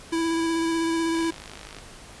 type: tone with vibrato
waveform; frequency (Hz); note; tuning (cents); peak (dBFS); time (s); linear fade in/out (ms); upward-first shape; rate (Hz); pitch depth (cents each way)
square; 329.6; E4; 0; -23; 0.12-1.31; 10; square; 16; 12
type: click train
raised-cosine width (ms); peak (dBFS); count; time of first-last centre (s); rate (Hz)
0.2; -23; 34; 1.15-1.786; 51.9
effects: pink hiss -45 dBFS RMS until 2.2 s + resampled to 24000 Hz